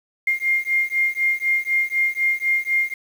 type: beating tone pair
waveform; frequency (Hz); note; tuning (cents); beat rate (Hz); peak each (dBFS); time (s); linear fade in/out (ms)
sine; 2116 / 2120; C7 / C7; +19 / +22; 4; -21; 0.27-2.94; 5
effects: 7-bit